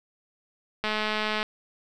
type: click train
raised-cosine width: 0.3 ms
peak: -12 dBFS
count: 127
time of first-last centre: 0.84-1.429 s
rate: 214 Hz
effects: none